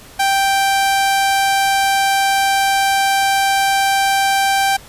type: tone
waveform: sawtooth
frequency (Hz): 784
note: G5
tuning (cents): 0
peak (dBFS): -9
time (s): 0.19-4.77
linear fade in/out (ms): 10
effects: pink hiss -40 dBFS RMS until 4.88 s + resampled to 32000 Hz